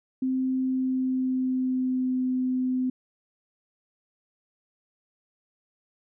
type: tone with pitch glide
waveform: sine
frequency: 260 to 255.5 Hz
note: C4 to C4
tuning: -11 to -41 cents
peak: -23 dBFS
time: 0.22-2.9 s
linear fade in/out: 5 ms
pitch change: -30 cents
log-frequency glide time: 0.61-2.22 s
effects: none